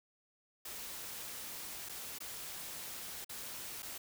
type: noise with dropouts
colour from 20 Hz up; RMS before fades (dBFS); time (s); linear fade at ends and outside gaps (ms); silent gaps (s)
white; -45; 0.65-3.98; 5; 1.889-1.893 / 2.186-2.203 / 3.246-3.293 / 3.823-3.828
effects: none